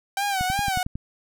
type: tone with vibrato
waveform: sawtooth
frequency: 773 Hz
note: G5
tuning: 24 cents flat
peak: -19 dBFS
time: 0.17-0.83 s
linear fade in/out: 2 ms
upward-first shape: sine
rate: 2.8 Hz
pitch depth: 94 cents each way
type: click train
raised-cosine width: 5 ms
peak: -18 dBFS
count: 7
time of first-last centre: 0.41-0.955 s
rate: 11 Hz
effects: none